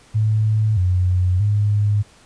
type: tone with pitch steps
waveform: sine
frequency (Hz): 108.3 / 90.9 / 103.7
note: A2 / F#2 / G#2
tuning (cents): -27 / -30 / -2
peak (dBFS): -14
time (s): 0.14-2.03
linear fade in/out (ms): 20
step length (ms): 630
effects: pink hiss -50 dBFS RMS until 2.25 s + resampled to 22050 Hz